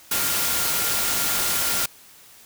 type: tone in noise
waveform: sine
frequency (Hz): 1400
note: F6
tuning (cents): +4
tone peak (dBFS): -34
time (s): 0.11-1.86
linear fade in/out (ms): 5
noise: white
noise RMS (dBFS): -23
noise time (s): 0.11-1.86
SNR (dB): -14
effects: white hiss -49 dBFS RMS until 2.45 s